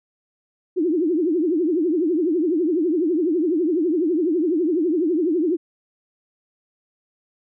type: tone with vibrato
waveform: sine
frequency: 332.1 Hz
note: E4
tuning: 13 cents sharp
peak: -17 dBFS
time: 0.76-5.57 s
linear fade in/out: 20 ms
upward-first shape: triangle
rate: 12 Hz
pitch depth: 240 cents each way
effects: none